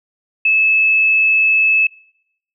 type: tone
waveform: sine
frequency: 2605 Hz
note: E7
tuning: 21 cents flat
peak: -10 dBFS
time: 0.45-1.87 s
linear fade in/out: 5 ms
effects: noise-tail reverb RT60 0.8 s tail -24 dB re dry